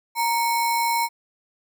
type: tone with sample-and-hold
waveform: sine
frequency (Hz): 932.3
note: A#5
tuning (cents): 0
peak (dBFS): -19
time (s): 0.15-1.09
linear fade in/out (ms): 50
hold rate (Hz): 3150
effects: none